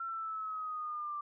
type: linear sweep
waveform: sine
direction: down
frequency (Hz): 1357 to 1174.7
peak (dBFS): -36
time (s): 0-1.21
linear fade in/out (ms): 5
effects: none